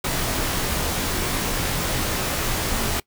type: noise with comb filter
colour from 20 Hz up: pink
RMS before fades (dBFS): -24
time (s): 0.04-3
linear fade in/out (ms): 5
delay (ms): 20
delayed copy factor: -0.65
effects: noise-tail reverb RT60 0.1 s tail -22 dB re dry